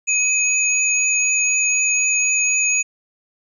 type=tone pair together; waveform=sine; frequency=2529 / 6752 Hz; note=D#7 / G#8; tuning=+28 / +28 cents; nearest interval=octave + perfect fourth; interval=1700 cents; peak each=-18 dBFS; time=0.07-2.83 s; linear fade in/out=20 ms; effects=none